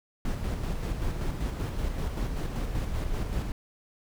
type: noise with tremolo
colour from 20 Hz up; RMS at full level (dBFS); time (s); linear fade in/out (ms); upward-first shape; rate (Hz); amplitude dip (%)
brown; -29; 0.25-3.52; 2; square; 5.2; 35
effects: none